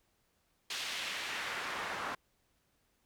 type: noise with band-pass filter sweep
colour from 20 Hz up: pink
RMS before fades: -39 dBFS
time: 0.7-2.15 s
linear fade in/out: 5 ms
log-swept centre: 3700 to 1100 Hz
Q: 1.2
effects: pink hiss -75 dBFS RMS until 3.05 s